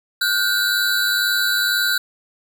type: tone cluster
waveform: square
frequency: 1440 / 1542 / 3962 Hz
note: F#6 / G6 / B7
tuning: -47 / -29 / +5 cents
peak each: -22 dBFS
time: 0.21-1.98 s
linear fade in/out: 5 ms
effects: none